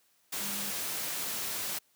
sine tone in noise, 201.5 Hz, G3, 48 cents sharp, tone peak -44 dBFS, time 0.4-0.71 s, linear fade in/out 10 ms, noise white, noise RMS -35 dBFS, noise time 0.32-1.79 s, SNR -12 dB, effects white hiss -69 dBFS RMS until 1.95 s + high-pass 100 Hz 12 dB/octave

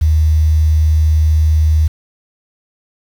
sine tone with quantisation, 77.78 Hz, D#2, in tune, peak -8 dBFS, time 0.01-1.88 s, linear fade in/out 10 ms, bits 6, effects none

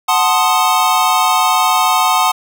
square chord, F# diminished seventh, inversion none, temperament equal, 740 / 880 / 1046.5 / 1244.5 Hz, F#5 / A5 / C6 / Eb6, 0 / 0 / 0 / 0 cents, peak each -17 dBFS, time 0.08-2.32 s, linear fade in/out 10 ms, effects none

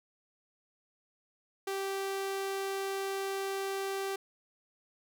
sawtooth tone, 390 Hz, G4, 9 cents flat, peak -29 dBFS, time 1.67-4.16 s, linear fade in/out 5 ms, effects none

